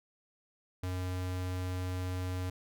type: tone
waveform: square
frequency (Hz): 91.5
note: F#2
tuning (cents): -19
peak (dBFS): -34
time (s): 0.83-2.5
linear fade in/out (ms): 5
effects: none